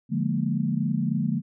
sine chord, Bb dominant seventh, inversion first, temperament just, 145.68 / 174.81 / 209.8 / 233.1 Hz, D3 / F3 / Ab3 / Bb3, -14 / +2 / +18 / 0 cents, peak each -28 dBFS, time 0.09-1.42 s, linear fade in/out 50 ms, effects none

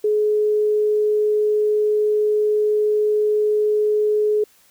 sine tone, 423.1 Hz, G#4, 32 cents sharp, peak -15 dBFS, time 0.04-4.44 s, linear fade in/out 5 ms, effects white hiss -55 dBFS RMS until 4.7 s

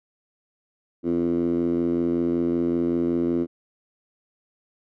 10% pulse tone with band-pass filter, 85.3 Hz, F2, 40 cents flat, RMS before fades -23 dBFS, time 1.03-3.47 s, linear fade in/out 50 ms, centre 300 Hz, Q 4.9, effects none

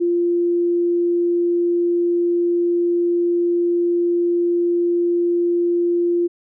sine tone, 346.7 Hz, F4, 13 cents flat, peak -15 dBFS, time 0-6.28 s, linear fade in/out 20 ms, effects none

